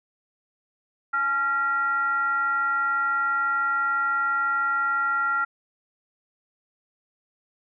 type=tone with frequency modulation; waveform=sine; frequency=1383 Hz; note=F6; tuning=17 cents flat; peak=-21 dBFS; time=1.13-5.45 s; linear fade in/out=10 ms; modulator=539 Hz; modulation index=0.43; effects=none